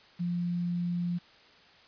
sine tone with quantisation, 174.61 Hz, F3, in tune, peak -28 dBFS, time 0.19-1.19 s, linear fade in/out 20 ms, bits 9, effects white hiss -57 dBFS RMS until 1.87 s + resampled to 11025 Hz

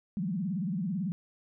sine tone with vibrato, 185 Hz, F#3, in tune, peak -29 dBFS, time 0.17-1.12 s, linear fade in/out 0 ms, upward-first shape sine, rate 18 Hz, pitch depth 240 cents each way, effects none

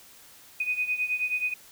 sine beating tone pair, 2489 / 2498.4 Hz, D#7 / D#7, 0 / +7 cents, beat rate 9.4 Hz, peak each -27 / -31 dBFS, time 0.6-1.54 s, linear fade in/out 5 ms, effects white hiss -52 dBFS RMS until 1.71 s

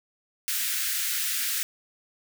white high-pass noise, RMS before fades -28 dBFS, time 0.48-1.63 s, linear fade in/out 0 ms, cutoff 1400 Hz, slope 48 dB/octave, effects none

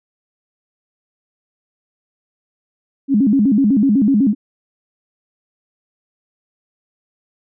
sine tone with vibrato, 239.2 Hz, A#3, 45 cents sharp, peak -10 dBFS, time 3.08-4.35 s, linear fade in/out 50 ms, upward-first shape square, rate 8 Hz, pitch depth 240 cents each way, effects none

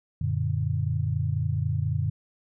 sine chord, Gb augmented, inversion none, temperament equal, 92.5 / 116.54 / 146.83 Hz, Gb2 / Bb2 / D3, 0 / 0 / 0 cents, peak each -28 dBFS, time 0.21-2.1 s, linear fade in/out 5 ms, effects none

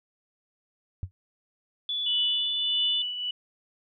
sine tone with exponential decay, 92.5 Hz, F#2, in tune, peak -24 dBFS, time 1.03-1.11 s, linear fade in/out 0 ms, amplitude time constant 16 ms
sine tone with pitch glide, 3445 to 3507 Hz, A7 to A7, -37 to -6 cents, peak -27 dBFS, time 1.89-3.02 s, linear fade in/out 2 ms, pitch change +31 cents, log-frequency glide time 1.99-2.82 s
sine tone with tremolo, 2960 Hz, F#7, in tune, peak -23 dBFS, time 2.06-3.31 s, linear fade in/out 5 ms, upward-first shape triangle, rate 1.6 Hz, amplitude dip 65%
effects none

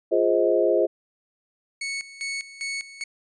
sine chord, F minor seventh, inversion none, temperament equal with one note detuned, 349.2 / 415.3 / 523.3 / 632 Hz, F4 / Ab4 / C5 / Eb5, 0 / 0 / 0 / +27 cents, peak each -23 dBFS, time 0.11-0.87 s, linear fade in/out 20 ms
sawtooth tone with tremolo, 2213 Hz, C#7, 3 cents flat, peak -24 dBFS, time 1.81-3.04 s, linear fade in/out 5 ms, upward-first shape square, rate 2.5 Hz, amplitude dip 80%
effects resampled to 22050 Hz

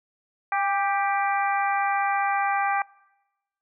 harmonic tone with a mistuned harmonic, 392.8 Hz, G4, 4 cents sharp, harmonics 2 / 3 / 4 / 5 / 6, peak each -24 / -28 / -30 / -32 / -34 dBFS, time 0.52-2.82 s, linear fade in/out 2 ms, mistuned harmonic 2, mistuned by +32 cents, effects noise-tail reverb RT60 1.0 s tail -23 dB re dry

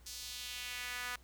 sawtooth tone with high-pass filter sweep, 246.9 Hz, B3, in tune, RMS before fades -43 dBFS, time 0.06-1.16 s, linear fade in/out 5 ms, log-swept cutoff 5300 to 1400 Hz, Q 1.6, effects added 60 Hz sine -58 dBFS peak until 1.23 s + pink hiss -66 dBFS RMS until 1.23 s

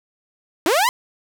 sawtooth linear sweep, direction up, 288.4 to 1046.5 Hz, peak -11 dBFS, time 0.66-0.89 s, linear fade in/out 0 ms, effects none

